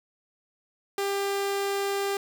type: tone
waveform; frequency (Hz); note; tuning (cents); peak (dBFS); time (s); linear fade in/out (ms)
sawtooth; 397.5; G4; +24; -22; 0.98-2.17; 2
effects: 8-bit